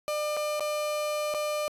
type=tone with dropouts; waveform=35% pulse; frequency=600 Hz; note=D5; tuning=37 cents sharp; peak=-26 dBFS; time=0.08-1.68 s; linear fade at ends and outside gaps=0 ms; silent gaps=0.367-0.371 / 0.596-0.606 / 1.34-1.346 s; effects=resampled to 32000 Hz